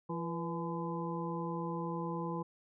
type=harmonic tone with a mistuned harmonic; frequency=169.4 Hz; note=E3; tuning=48 cents sharp; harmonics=1 / 2 / 3 / 5 / 6; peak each=-38 / -41 / -43 / -45 / -42 dBFS; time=0.09-2.43 s; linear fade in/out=10 ms; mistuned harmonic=3; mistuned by=-61 cents; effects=none